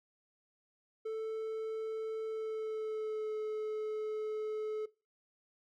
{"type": "tone with pitch glide", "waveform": "triangle", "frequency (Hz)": [441.1, 430.5], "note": ["A4", "A4"], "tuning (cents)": [4, -38], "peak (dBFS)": -33, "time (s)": [1.05, 4.86], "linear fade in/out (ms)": 10, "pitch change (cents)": -42, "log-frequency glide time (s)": [2.25, 3.35], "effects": ["noise-tail reverb RT60 0.3 s tail -20 dB re dry"]}